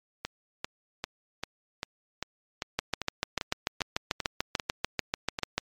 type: two click trains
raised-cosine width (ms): 0.2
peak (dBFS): -14 / -9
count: 14 / 20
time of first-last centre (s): 0.25-5.388 / 2.79-5.58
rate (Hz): 2.53 / 6.81
effects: MP3 96 kbps